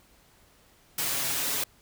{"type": "noise with comb filter", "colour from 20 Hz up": "white", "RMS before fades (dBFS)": -29, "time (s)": [0.98, 1.64], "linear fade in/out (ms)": 5, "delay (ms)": 7.2, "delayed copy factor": 0.7, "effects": ["pink hiss -60 dBFS RMS until 1.81 s"]}